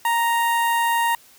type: tone with notch filter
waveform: sawtooth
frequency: 932.3 Hz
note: A#5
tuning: in tune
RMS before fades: -20 dBFS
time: 0.05-1.15 s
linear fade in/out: 2 ms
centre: 5100 Hz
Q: 0.75
effects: white hiss -51 dBFS RMS until 1.38 s